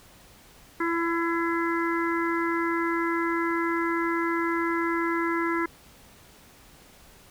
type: harmonic tone with a mistuned harmonic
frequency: 335.6 Hz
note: E4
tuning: 31 cents sharp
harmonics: 1 / 3 / 4 / 5 / 6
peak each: -26 / -31 / -32 / -33 / -34 dBFS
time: 0.8-5.66 s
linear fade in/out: 5 ms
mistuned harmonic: 6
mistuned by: +23 cents
effects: pink hiss -53 dBFS RMS until 7.3 s